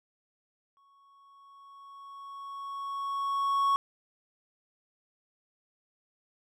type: tone with exponential growth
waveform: triangle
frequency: 1108.7 Hz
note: C#6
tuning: in tune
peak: -20 dBFS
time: 0.77-3.76 s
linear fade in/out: 0 ms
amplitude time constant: 650 ms
effects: none